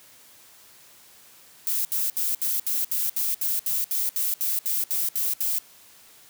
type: noise bursts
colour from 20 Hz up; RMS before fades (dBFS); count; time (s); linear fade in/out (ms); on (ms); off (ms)
violet; -25; 16; 1.67-5.585; 0; 180; 69
effects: white hiss -52 dBFS RMS until 6.29 s + high-pass 60 Hz 12 dB/octave